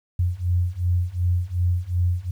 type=beating tone pair; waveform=sine; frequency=87.31 / 90.01 Hz; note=F2 / F#2; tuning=0 / -47 cents; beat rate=2.7 Hz; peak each=-23 / -22 dBFS; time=0.19-2.31 s; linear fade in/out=5 ms; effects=9-bit